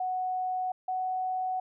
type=tone pair in turn; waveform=sine; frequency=740 / 743.9 Hz; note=F#5 / F#5; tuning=0 / +9 cents; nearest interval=unison; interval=9 cents; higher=second; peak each=-28 dBFS; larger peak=neither; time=0-0.72 / 0.88-1.6 s; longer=neither; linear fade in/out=5 ms; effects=none